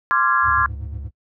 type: chord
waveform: sine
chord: D half-diminished seventh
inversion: third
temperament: equal with one note detuned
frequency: 1046.5 / 1174.7 / 1378.5 / 1661.2 Hz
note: C6 / D6 / F6 / Ab6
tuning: 0 / 0 / -23 / 0 cents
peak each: -20 dBFS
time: 0.11-0.66 s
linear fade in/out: 0 ms
type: tone with vibrato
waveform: triangle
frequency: 71.2 Hz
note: C#2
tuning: 47 cents sharp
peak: -27 dBFS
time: 0.42-1.11 s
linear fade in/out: 50 ms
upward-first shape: square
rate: 2.7 Hz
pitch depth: 21 cents each way
type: tone with tremolo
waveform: triangle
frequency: 102.9 Hz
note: G#2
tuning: 16 cents flat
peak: -26 dBFS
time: 0.45-1.09 s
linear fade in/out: 20 ms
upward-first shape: sine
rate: 8.4 Hz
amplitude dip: 100%
effects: noise-tail reverb RT60 0.1 s tail -26 dB re dry